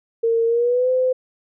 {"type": "tone with pitch glide", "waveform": "sine", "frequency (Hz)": [458.5, 511.7], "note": ["A#4", "C5"], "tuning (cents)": [-29, -39], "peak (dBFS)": -15, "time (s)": [0.23, 1.13], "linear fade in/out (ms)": 10, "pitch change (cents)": 190, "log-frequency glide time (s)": [0.46, 0.9], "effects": []}